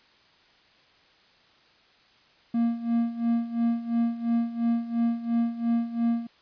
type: tone with tremolo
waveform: triangle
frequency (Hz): 233.1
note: A#3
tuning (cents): 0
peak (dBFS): -18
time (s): 2.54-6.27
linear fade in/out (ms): 5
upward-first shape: sine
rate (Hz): 2.9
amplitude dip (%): 80
effects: white hiss -59 dBFS RMS until 6.41 s + resampled to 11025 Hz